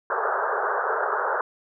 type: band-pass noise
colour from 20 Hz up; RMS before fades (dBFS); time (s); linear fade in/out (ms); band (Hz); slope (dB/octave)
white; -25; 0.1-1.41; 2; 390 to 1600; 96
effects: none